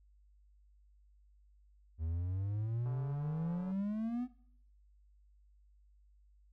triangle exponential sweep, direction up, 77.78 to 253.9 Hz, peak -32 dBFS, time 1.98-4.28 s, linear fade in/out 50 ms
click train, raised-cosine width 1 ms, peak -40 dBFS, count 124, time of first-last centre 2.86-3.714 s, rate 144 Hz
effects noise-tail reverb RT60 0.6 s tail -17 dB re dry + added 50 Hz sine -62 dBFS peak until 6.52 s

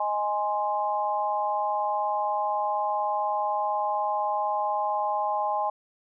sine chord, Ab major, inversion second, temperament equal, 622.3 / 830.6 / 1046.5 Hz, Eb5 / Ab5 / C6, 0 / 0 / 0 cents, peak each -31 / -26 / -30 dBFS, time 0-5.7 s, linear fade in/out 5 ms, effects none

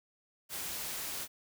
white noise, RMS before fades -39 dBFS, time 0.49-1.28 s, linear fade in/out 50 ms, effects none

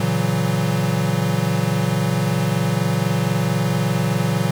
square chord, F# dominant seventh, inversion first, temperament equal with one note detuned, 116.54 / 141.01 / 164.81 / 185 Hz, A#2 / C#3 / E3 / F#3, 0 / +30 / 0 / 0 cents, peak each -24 dBFS, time 0-4.51 s, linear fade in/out 5 ms, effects 7-bit

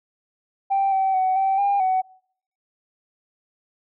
sine tone with pitch steps, 783 / 769 / 751 / 773 / 803 / 750 Hz, G5 / G5 / F#5 / G5 / G5 / F#5, -2 / -33 / +26 / -24 / +41 / +23 cents, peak -16 dBFS, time 0.7-2.02 s, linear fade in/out 20 ms, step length 220 ms, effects noise-tail reverb RT60 0.6 s tail -25 dB re dry + tanh soft clip ceiling -14 dBFS

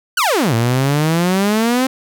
sawtooth exponential two-way sweep, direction down then up, 1568 to 111.9 to 265.4 Hz, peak -9 dBFS, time 0.17-1.87 s, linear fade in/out 5 ms, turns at 0.54 s, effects none

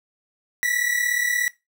45% pulse tone pair together, 1919 / 1955.9 Hz, A#6 / B6, +50 / -17 cents, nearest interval unison, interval 33 cents, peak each -25 / -22 dBFS, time 0.63-1.48 s, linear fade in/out 0 ms, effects noise-tail reverb RT60 0.2 s tail -18 dB re dry

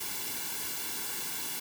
white noise with comb filter, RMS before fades -36 dBFS, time 0-1.6 s, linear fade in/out 10 ms, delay 1.6 ms, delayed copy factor -0.7, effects none

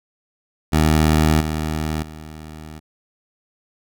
15% pulse tone with level steps, 77.78 Hz, D#2, in tune, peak -7 / -15 / -28 dBFS, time 0.72-2.8 s, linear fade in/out 20 ms, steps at 1.4 / 2.02 s, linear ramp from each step 10 ms, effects none

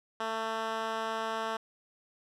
10% pulse tone with band-pass filter, 223 Hz, A3, 23 cents sharp, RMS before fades -34 dBFS, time 0.2-1.57 s, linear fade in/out 5 ms, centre 1300 Hz, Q 0.57, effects none

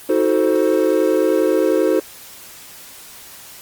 triangle chord, D# diminished seventh, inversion none, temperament equal with one note detuned, 317.3 / 370 / 440 / 523.3 Hz, D#4 / F#4 / A4 / C5, +34 / 0 / 0 / 0 cents, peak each -17 dBFS, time 0.09-2 s, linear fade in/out 5 ms, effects white hiss -39 dBFS RMS until 3.61 s + Opus 32 kbps

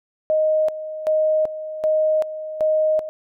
sine tone with tremolo, 622.3 Hz, D#5, in tune, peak -15 dBFS, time 0.3-3.09 s, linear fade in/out 0 ms, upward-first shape square, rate 1.3 Hz, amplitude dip 75%, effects none

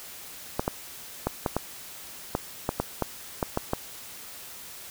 clicks, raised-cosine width 1 ms, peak -10 dBFS, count 12, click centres 0.595 / 0.679 / 1.27 / 1.462 / 1.566 / 2.351 / 2.691 / 2.8 / 3.023 / 3.428 / 3.574 / 3.734 s, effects white hiss -43 dBFS RMS until 4.9 s

